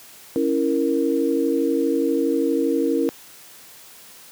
sine chord, A# diminished, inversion first, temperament equal, 277.2 / 329.6 / 466.2 Hz, C#4 / E4 / A#4, 0 / 0 / 0 cents, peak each -22 dBFS, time 0.36-3.09 s, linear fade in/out 0 ms, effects white hiss -45 dBFS RMS until 4.31 s + high-pass 100 Hz 12 dB/octave

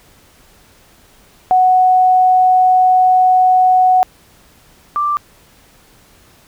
sine tone pair in turn, 740 / 1177.9 Hz, F#5 / D6, 0 / +5 cents, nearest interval minor sixth, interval 805 cents, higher second, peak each -7 / -13 dBFS, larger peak first, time 1.51-4.03 / 4.96-5.17 s, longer first, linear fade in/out 0 ms, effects pink hiss -48 dBFS RMS until 6.47 s

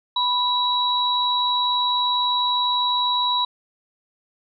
sine tone pair together, 987.8 / 3896 Hz, B5 / B7, 0 / -24 cents, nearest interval 2 octaves, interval 2376 cents, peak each -21 dBFS, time 0.16-3.45 s, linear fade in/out 5 ms, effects none

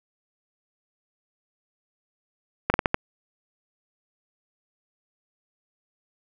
slowing click train, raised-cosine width 0.5 ms, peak -4 dBFS, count 5, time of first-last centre 2.7-2.944 s, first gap 40 ms, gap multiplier 1.29, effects none

